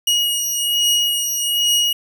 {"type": "beating tone pair", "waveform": "sawtooth", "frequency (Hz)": [2889, 2890.2], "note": ["F#7", "F#7"], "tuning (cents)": [-42, -41], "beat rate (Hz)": 1.2, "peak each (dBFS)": [-15, -17], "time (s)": [0.07, 1.93], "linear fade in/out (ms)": 5, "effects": []}